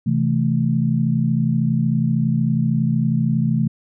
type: chord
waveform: sine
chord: A minor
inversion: first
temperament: equal with one note detuned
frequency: 130.81 / 163.49 / 220 Hz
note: C3 / E3 / A3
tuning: 0 / -14 / 0 cents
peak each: -20 dBFS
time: 0.06-3.68 s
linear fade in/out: 10 ms
effects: none